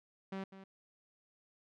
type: tone with echo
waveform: sawtooth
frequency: 192.7 Hz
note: G3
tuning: 29 cents flat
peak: -35 dBFS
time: 0.32-0.44 s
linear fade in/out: 5 ms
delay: 200 ms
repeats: 1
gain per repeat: -12 dB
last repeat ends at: 0.64 s
effects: low-pass 3000 Hz 12 dB/octave